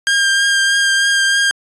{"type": "tone with vibrato", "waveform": "sawtooth", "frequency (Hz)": 1603, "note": "G6", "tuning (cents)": 38, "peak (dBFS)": -8, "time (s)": [0.07, 1.51], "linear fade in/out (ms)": 0, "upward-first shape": "triangle", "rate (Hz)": 3.2, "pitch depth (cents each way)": 18, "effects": ["resampled to 22050 Hz"]}